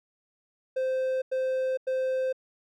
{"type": "tone bursts", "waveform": "triangle", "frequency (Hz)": 520, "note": "C5", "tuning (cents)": -11, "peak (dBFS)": -23, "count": 3, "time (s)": [0.76, 2.328], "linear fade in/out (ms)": 10, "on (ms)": 460, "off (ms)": 94, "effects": []}